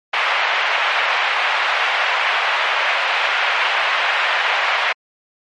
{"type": "band-pass noise", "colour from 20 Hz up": "white", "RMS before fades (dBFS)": -18, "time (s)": [0.13, 4.93], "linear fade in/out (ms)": 10, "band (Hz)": [640, 2700], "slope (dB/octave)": 24, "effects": ["MP3 48 kbps"]}